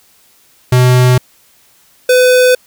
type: tone pair in turn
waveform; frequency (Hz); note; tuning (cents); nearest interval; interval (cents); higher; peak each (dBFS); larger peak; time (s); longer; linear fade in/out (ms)
square; 125.8 / 503.2; B2 / B4; +32 / +32; 2 octaves; 2400; second; -6; neither; 0.72-1.18 / 2.09-2.55; neither; 5
effects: white hiss -49 dBFS RMS until 2.66 s